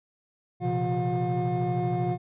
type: tone cluster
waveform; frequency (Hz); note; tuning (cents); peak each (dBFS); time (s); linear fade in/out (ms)
triangle; 120.6 / 133.3 / 170.8 / 357.4 / 718; B2 / C3 / F3 / F4 / F5; -41 / +33 / -38 / +40 / +48; -28; 0.6-2.18; 50
effects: tanh soft clip ceiling -17 dBFS + resampled to 8000 Hz